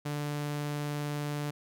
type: tone with vibrato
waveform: sawtooth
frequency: 146.83 Hz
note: D3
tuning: in tune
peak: -28 dBFS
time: 0.05-1.51 s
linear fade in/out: 10 ms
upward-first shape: sine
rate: 20 Hz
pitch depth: 12 cents each way
effects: none